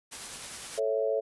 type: noise with tremolo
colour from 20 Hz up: white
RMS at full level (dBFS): -39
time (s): 0.11-0.8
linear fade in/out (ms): 20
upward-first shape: sine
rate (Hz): 9.8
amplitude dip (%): 25
type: chord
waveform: sine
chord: A major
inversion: none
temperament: equal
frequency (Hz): 440 / 554.4 / 659.3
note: A4 / C#5 / E5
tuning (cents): 0 / 0 / 0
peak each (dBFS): -29 / -29 / -32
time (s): 0.77-1.21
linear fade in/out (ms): 20
effects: resampled to 24000 Hz